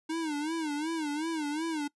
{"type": "tone with vibrato", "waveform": "square", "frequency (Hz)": 309.8, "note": "D#4", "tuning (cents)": -7, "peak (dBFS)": -31, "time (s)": [0.09, 1.88], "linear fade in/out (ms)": 10, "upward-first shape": "sine", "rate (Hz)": 2.7, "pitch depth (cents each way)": 120, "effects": ["noise-tail reverb RT60 0.1 s tail -22 dB re dry", "resampled to 24000 Hz"]}